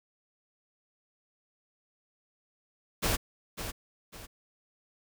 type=noise with echo; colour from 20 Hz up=pink; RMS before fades=-28 dBFS; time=3.02-3.17 s; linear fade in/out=20 ms; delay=550 ms; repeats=2; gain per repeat=-9 dB; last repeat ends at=4.27 s; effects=none